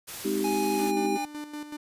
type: noise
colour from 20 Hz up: white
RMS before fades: -38 dBFS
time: 0.07-0.92 s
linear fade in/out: 20 ms
type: chord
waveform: sine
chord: Ab major seventh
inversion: none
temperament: just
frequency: 207.7 / 259.6 / 311.5 / 389.3 Hz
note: Ab3 / C4 / Eb4 / G4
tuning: 0 / -13 / +2 / -12 cents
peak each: -32 / -34 / -30 / -28 dBFS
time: 0.24-1.18 s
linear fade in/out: 20 ms
type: tone with pitch glide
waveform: square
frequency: 830.6 to 811.6 Hz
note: G#5 to G#5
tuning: 0 to -40 cents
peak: -30 dBFS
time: 0.44-1.25 s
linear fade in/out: 5 ms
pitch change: -40 cents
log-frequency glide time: 0.77-0.99 s
type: tone with tremolo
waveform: 45% pulse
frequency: 297.8 Hz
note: D4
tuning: 24 cents sharp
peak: -34 dBFS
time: 0.78-1.77 s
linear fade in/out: 10 ms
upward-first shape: square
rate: 5.3 Hz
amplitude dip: 60%
effects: resampled to 32000 Hz